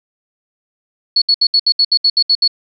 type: tone bursts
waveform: sine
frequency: 4389 Hz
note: C#8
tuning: 18 cents flat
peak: -8 dBFS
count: 11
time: 1.16-2.478 s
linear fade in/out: 5 ms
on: 58 ms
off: 68 ms
effects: none

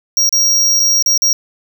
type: tone with dropouts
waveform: square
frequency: 5640 Hz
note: F8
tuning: 16 cents sharp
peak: -10 dBFS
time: 0.17-1.33 s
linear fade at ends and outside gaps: 1 ms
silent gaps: 0.292-0.326 / 0.796-0.8 / 1.025-1.061 / 1.177-1.22 s
effects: none

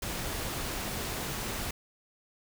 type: noise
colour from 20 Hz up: pink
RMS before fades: -35 dBFS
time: 0.02-1.71 s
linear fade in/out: 5 ms
effects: none

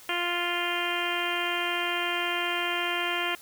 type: harmonic tone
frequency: 349.2 Hz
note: F4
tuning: in tune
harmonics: 1 / 2 / 3 / 4 / 5 / 6 / 7 / 8 / 9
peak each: -35 / -35 / -35 / -35 / -35 / -35 / -35 / -35 / -35 dBFS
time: 0.09-3.35 s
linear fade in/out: 2 ms
effects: white hiss -50 dBFS RMS until 3.41 s

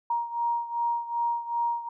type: beating tone pair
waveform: sine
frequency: 940 / 942.6 Hz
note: A#5 / A#5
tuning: +14 / +19 cents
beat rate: 2.6 Hz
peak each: -27 / -31 dBFS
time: 0.1-1.89 s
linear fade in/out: 5 ms
effects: none

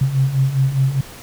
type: beating tone pair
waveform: sine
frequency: 130.9 / 135.8 Hz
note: C3 / C#3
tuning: +1 / -35 cents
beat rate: 4.9 Hz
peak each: -20 / -15 dBFS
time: 0.01-1.01 s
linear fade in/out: 5 ms
effects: pink hiss -38 dBFS RMS until 1.22 s

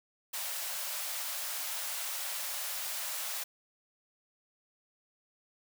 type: high-pass noise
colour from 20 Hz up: white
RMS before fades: -37 dBFS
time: 0.33-3.44 s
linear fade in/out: 10 ms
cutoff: 530 Hz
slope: 96 dB/octave
effects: none

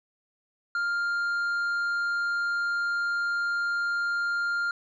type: tone with tanh clipping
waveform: triangle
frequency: 1400 Hz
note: F6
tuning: 4 cents sharp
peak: -26 dBFS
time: 0.75-4.71 s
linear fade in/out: 2 ms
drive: 9 dB
effects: none

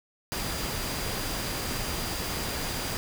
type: tone in noise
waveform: sine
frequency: 4800 Hz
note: D8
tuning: 37 cents sharp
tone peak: -41 dBFS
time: 0.32-2.97 s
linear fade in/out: 0 ms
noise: pink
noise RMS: -32 dBFS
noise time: 0.32-2.97 s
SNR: -12 dB
effects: none

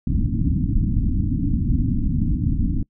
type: low-pass noise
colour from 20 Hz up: pink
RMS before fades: -20 dBFS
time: 0.07-2.83 s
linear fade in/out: 5 ms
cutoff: 300 Hz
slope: 96 dB/octave
effects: noise-tail reverb RT60 0.1 s tail -24 dB re dry

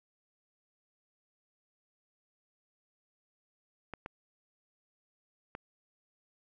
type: clicks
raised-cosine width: 0.5 ms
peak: -25 dBFS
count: 3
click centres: 3.937 / 4.061 / 5.551 s
effects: none

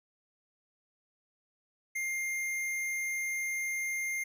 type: tone with tanh clipping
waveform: sine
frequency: 2112 Hz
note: C7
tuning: 16 cents sharp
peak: -33 dBFS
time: 1.95-4.24 s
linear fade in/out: 10 ms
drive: 18 dB
effects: none

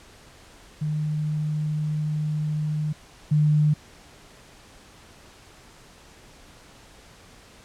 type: tone pair in turn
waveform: sine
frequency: 152.3 / 150.81 Hz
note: D#3 / D3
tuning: -37 / +46 cents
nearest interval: unison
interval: 17 cents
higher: first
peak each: -23 / -16 dBFS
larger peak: second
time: 0.81-2.93 / 3.31-3.74 s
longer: first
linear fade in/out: 10 ms
effects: pink hiss -50 dBFS RMS until 7.64 s + low-pass 9000 Hz 12 dB/octave

